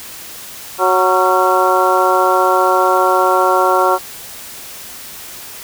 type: harmonic tone with a mistuned harmonic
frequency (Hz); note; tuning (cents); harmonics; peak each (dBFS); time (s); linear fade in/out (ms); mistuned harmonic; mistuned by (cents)
185; F#3; 0; 2 / 3 / 4 / 5 / 6 / 7; -17 / -17 / -17 / -17 / -17 / -17; 0.78-3.99; 50; 7; +91
effects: white hiss -32 dBFS RMS until 5.63 s